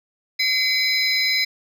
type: tone cluster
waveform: triangle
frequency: 2052 / 2261 / 4039 / 5070 Hz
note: C7 / C#7 / B7 / D#8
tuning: -34 / +34 / +38 / +32 cents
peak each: -22 dBFS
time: 0.39-1.45 s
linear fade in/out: 10 ms
effects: none